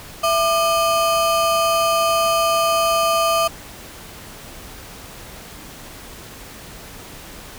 square ring-modulated tone, 932.3 Hz, A#5, in tune, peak -13 dBFS, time 0.23-3.48 s, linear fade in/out 10 ms, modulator 268 Hz, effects pink hiss -38 dBFS RMS until 7.58 s

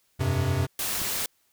square chord, F suspended second, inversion none, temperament equal with one note detuned, 87.31 / 96.93 / 130.81 Hz, F2 / G2 / C3, 0 / -19 / 0 cents, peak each -30 / -28 / -27 dBFS, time 0.19-0.67 s, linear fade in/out 20 ms
white noise, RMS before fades -29 dBFS, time 0.79-1.26 s, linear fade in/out 2 ms
click, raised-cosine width 3 ms, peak -24 dBFS, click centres 1.017 s
effects white hiss -68 dBFS RMS until 1.52 s

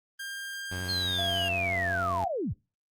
sawtooth tone with pitch glide, 1600 to 1626.1 Hz, G6 to G#6, +35 to -37 cents, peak -32 dBFS, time 0.19-1.49 s, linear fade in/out 10 ms, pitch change +28 cents, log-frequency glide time 0.75-1.26 s
sawtooth tone with vibrato, 91.3 Hz, F#2, 23 cents flat, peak -30 dBFS, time 0.71-2.25 s, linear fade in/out 10 ms, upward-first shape square, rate 11 Hz, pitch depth 30 cents each way
sine linear sweep, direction down, 4297 to 43.65 Hz, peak -28 dBFS, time 0.88-2.54 s, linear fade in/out 20 ms
sine tone, 684 Hz, F5, 36 cents flat, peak -32 dBFS, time 1.18-2.3 s, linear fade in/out 10 ms
effects noise-tail reverb RT60 0.3 s tail -26 dB re dry + Opus 32 kbps

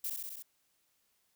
violet noise with echo, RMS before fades -36 dBFS, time 0.04-0.1 s, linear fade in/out 5 ms, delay 65 ms, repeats 5, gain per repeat -2 dB, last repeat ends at 0.425 s, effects white hiss -75 dBFS RMS until 1.35 s

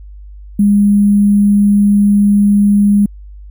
sine tone with sample-and-hold, 203.5 Hz, G#3, 35 cents flat, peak -6 dBFS, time 0.59-3.06 s, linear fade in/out 5 ms, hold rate 11025 Hz, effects added 50 Hz sine -30 dBFS peak until 3.5 s

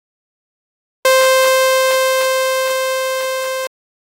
sawtooth tone with level ramp, 523.3 Hz, C5, in tune, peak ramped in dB -4 to -15 dBFS, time 1.05-3.67 s, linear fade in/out 2 ms, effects AAC 48 kbps

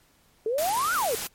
sine exponential two-way sweep, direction up then down, 421.6 to 1518 to 421.6 Hz, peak -23 dBFS, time 0.46-1.15 s, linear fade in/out 2 ms, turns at 0.94 s
white noise, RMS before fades -32 dBFS, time 0.58-1.27 s, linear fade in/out 2 ms
effects pink hiss -62 dBFS RMS until 1.34 s + MP3 64 kbps

